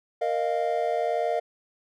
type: chord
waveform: triangle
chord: Bb suspended fourth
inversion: none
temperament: equal with one note detuned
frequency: 466.2 / 617.2 / 698.5 Hz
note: Bb4 / Eb5 / F5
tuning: 0 / -14 / 0 cents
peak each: -27 / -26 / -25 dBFS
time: 0.21-1.4 s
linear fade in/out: 10 ms
effects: none